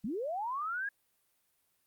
sine linear sweep, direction up, 181.1 to 1678 Hz, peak -33 dBFS, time 0.04-0.89 s, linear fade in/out 5 ms, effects white hiss -75 dBFS RMS until 1.86 s + Opus 48 kbps

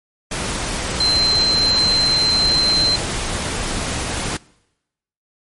sine tone in noise, 4108 Hz, C8, 33 cents flat, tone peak -14 dBFS, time 1-2.96 s, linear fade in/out 5 ms, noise pink, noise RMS -23 dBFS, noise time 0.31-4.37 s, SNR +6 dB, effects noise-tail reverb RT60 0.9 s tail -23 dB re dry + MP3 48 kbps

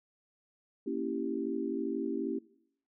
sine chord, A# diminished seventh, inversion none, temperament equal, 233.1 / 277.2 / 329.6 / 392 Hz, A#3 / C#4 / E4 / G4, 0 / 0 / 0 / 0 cents, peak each -38 / -36 / -37 / -37 dBFS, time 0.86-2.39 s, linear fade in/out 10 ms, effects noise-tail reverb RT60 0.7 s tail -21 dB re dry

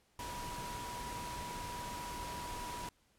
sine tone in noise, 972 Hz, B5, 28 cents flat, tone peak -43 dBFS, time 0.19-2.89 s, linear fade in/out 2 ms, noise pink, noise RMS -45 dBFS, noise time 0.19-2.89 s, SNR -1 dB, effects pink hiss -72 dBFS RMS until 3.18 s + low-pass 12000 Hz 12 dB/octave

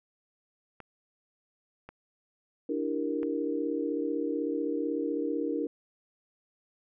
clicks, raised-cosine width 0.5 ms, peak -29 dBFS, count 3, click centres 0.803 / 1.89 / 3.231 s
sine chord, E half-diminished seventh, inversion third, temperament equal, 293.7 / 329.6 / 392 / 466.2 Hz, D4 / E4 / G4 / Bb4, 0 / 0 / 0 / 0 cents, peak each -32 / -34 / -38 / -33 dBFS, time 2.69-5.67 s, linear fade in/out 5 ms
effects none

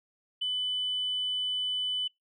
sine tone, 3000 Hz, F#7, 23 cents sharp, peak -27 dBFS, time 0.41-2.08 s, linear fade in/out 10 ms, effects noise-tail reverb RT60 0.2 s tail -26 dB re dry + tanh soft clip ceiling -23 dBFS

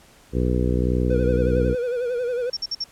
harmonic tone, 61.74 Hz, B1, in tune, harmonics 1 / 2 / 3 / 4 / 5 / 6 / 7 / 8, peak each -22 / -25 / -27 / -28 / -29 / -30 / -30 / -31 dBFS, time 0.32-1.76 s, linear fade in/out 50 ms
triangle tone with vibrato, 489.4 Hz, B4, 16 cents flat, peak -20 dBFS, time 1.1-2.5 s, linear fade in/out 5 ms, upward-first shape sine, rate 11 Hz, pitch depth 68 cents each way
sine tone bursts, 5480 Hz, F8, 34 cents flat, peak -23 dBFS, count 4, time 2.53-2.841 s, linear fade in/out 5 ms, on 38 ms, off 53 ms
effects pink hiss -52 dBFS RMS until 2.91 s + low-pass 12000 Hz 12 dB/octave

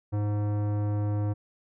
sine tone with tanh clipping, 103.83 Hz, G#2, in tune, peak -27 dBFS, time 0.12-1.34 s, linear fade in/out 20 ms, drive 17 dB, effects none

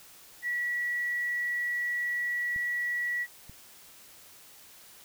sine tone, 1938 Hz, B6, 33 cents flat, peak -28 dBFS, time 0.42-3.27 s, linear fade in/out 50 ms
clicks, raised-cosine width 5 ms, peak -35 dBFS, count 2, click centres 2.562 / 3.496 s
effects white hiss -53 dBFS RMS until 5.04 s

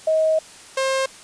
sine / sawtooth tone pair in turn, 633 / 532.3 Hz, D#5 / C5, +30 / +30 cents, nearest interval minor third, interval 300 cents, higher first, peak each -15 dBFS, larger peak neither, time 0.07-0.39 / 0.77-1.06 s, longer first, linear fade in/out 5 ms, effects white hiss -43 dBFS RMS until 1.23 s + resampled to 22050 Hz

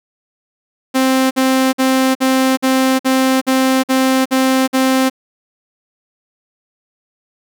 sawtooth tone bursts, 262.3 Hz, C4, 4 cents sharp, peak -7 dBFS, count 10, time 0.94-5.099 s, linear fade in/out 20 ms, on 370 ms, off 51 ms, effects none

